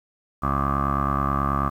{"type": "tone with low-pass filter", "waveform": "15% pulse", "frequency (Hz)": 69.3, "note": "C#2", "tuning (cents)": 0, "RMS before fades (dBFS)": -23, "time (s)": [0.42, 1.7], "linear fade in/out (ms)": 20, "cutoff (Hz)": 1200, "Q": 9.9, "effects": ["9-bit"]}